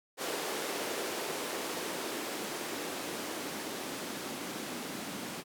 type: noise with band-pass filter sweep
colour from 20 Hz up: blue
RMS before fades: -38 dBFS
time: 0.17-5.44 s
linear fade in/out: 50 ms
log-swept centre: 410 to 220 Hz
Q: 1.7
effects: none